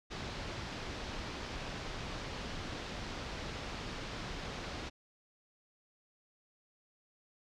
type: low-pass noise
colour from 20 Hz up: pink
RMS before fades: -42 dBFS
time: 0.1-4.9 s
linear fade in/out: 20 ms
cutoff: 5400 Hz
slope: 24 dB/octave
effects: none